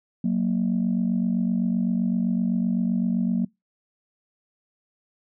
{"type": "tone pair together", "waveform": "sine", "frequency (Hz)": [185, 232.8], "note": ["F#3", "A#3"], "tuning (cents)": [0, -2], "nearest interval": "major third", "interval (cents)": 398, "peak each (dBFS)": -22, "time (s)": [0.24, 3.45], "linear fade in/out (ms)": 5, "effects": ["noise-tail reverb RT60 0.2 s tail -26 dB re dry", "tanh soft clip ceiling -15 dBFS"]}